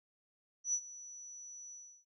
sine tone with ADSR envelope, 5920 Hz, F#8, in tune, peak -29 dBFS, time 0.64-2.05 s, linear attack 96 ms, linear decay 63 ms, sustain -18 dB, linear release 330 ms, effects none

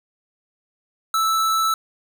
square tone, 1316 Hz, E6, 3 cents flat, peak -18 dBFS, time 1.14-1.74 s, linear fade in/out 2 ms, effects none

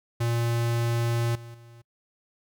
square tone with level steps, 117.4 Hz, A#2, 13 cents sharp, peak -24 / -41 / -48 dBFS, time 0.2-1.82 s, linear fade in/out 10 ms, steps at 1.35 / 1.54 s, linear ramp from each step 5 ms, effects noise-tail reverb RT60 0.1 s tail -25 dB re dry

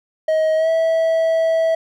triangle tone with pitch glide, 631 to 651.7 Hz, D#5 to E5, +24 to -20 cents, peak -12 dBFS, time 0.28-1.75 s, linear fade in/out 5 ms, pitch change +56 cents, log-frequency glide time 0.56-0.69 s, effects none

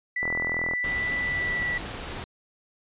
sine tone with pitch glide, 1975.5 to 1956.2 Hz, B6 to B6, 0 to -17 cents, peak -25 dBFS, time 0.16-1.78 s, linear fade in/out 5 ms, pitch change -17 cents, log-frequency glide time 1.23-1.66 s
click train, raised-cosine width 1 ms, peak -19 dBFS, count 22, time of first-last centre 0.23-0.736 s, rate 41.5 Hz
pink noise, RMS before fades -35 dBFS, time 0.84-2.24 s, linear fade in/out 0 ms
effects resampled to 8000 Hz

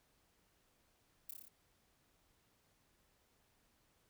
violet noise with echo, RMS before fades -45 dBFS, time 1.29-1.31 s, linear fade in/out 5 ms, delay 29 ms, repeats 6, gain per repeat -2 dB, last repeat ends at 1.484 s, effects pink hiss -75 dBFS RMS until 4.09 s

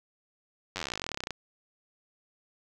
slowing click train, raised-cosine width 0.2 ms, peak -16 dBFS, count 28, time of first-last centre 0.76-1.307 s, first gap 10 ms, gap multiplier 1.05, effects none

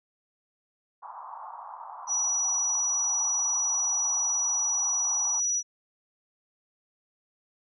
pink band-pass noise, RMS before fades -42 dBFS, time 1.02-5.4 s, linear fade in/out 10 ms, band 810 to 1100 Hz, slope 48 dB/octave
sine tone, 5860 Hz, F#8, 18 cents flat, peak -24 dBFS, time 2.07-5.63 s, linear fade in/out 50 ms
effects none

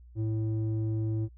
square tone with low-pass filter, 110 Hz, A2, in tune, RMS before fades -30 dBFS, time 0.15-1.29 s, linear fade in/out 50 ms, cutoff 280 Hz, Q 2, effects noise-tail reverb RT60 0.1 s tail -26 dB re dry + added 60 Hz sine -49 dBFS peak until 1.37 s

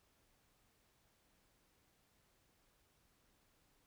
silence, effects pink hiss -75 dBFS RMS until 3.86 s

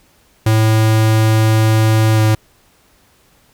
square tone with pitch glide, 110 to 108.86 Hz, A2 to A2, 0 to -18 cents, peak -10 dBFS, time 0.46-2.35 s, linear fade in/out 5 ms, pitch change -18 cents, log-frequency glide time 2.14-2.2 s, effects pink hiss -53 dBFS RMS until 3.53 s

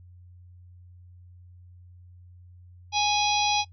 harmonic tone with a mistuned harmonic, 830.6 Hz, G#5, in tune, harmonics 1 / 3 / 4 / 5 / 6 / 7, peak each -24 / -29 / -30 / -31 / -32 / -32 dBFS, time 2.92-3.65 s, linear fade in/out 50 ms, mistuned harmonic 5, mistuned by -59 cents, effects noise-tail reverb RT60 0.1 s tail -20 dB re dry + added 89 Hz sine -47 dBFS peak until 3.72 s

